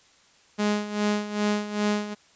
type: tone with tremolo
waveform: sawtooth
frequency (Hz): 208.4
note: G#3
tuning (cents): +6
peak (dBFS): -17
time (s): 0.58-2.15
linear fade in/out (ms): 20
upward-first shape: sine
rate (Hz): 2.5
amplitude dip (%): 75
effects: white hiss -58 dBFS RMS until 2.35 s + resampled to 16000 Hz